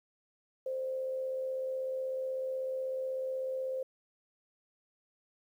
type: tone with amplitude modulation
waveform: sine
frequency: 522 Hz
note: C5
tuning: 4 cents flat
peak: -31 dBFS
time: 0.66-3.83 s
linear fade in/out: 5 ms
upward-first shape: sine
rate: 76.2 Hz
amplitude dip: 35%
effects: 11-bit